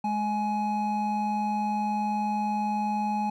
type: tone pair together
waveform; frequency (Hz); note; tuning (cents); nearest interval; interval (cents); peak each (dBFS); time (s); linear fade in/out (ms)
triangle; 210 / 839.4; G#3 / G#5; +19 / +18; 2 octaves; 2399; -27 / -25; 0.04-3.3; 5
effects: none